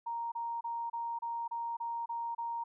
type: tone bursts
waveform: sine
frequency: 932.3 Hz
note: A#5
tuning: in tune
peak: -34 dBFS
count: 9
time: 0.06-2.64 s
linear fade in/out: 10 ms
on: 260 ms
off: 30 ms
effects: none